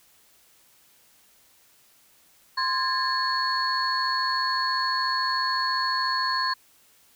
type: tone cluster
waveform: sine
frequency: 1041 / 1638 / 1772 / 4363 Hz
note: C6 / G#6 / A6 / C#8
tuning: -9 / -24 / +12 / -28 cents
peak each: -25 / -30 / -34 / -27 dBFS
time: 2.57-6.54 s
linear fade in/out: 10 ms
effects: tanh soft clip ceiling -13 dBFS + white hiss -59 dBFS RMS until 7.15 s